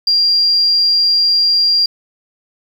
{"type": "tone", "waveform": "triangle", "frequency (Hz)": 4772, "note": "D8", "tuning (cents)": 27, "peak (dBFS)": -6, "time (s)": [0.07, 1.86], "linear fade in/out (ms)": 5, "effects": ["tanh soft clip ceiling -8 dBFS", "7-bit"]}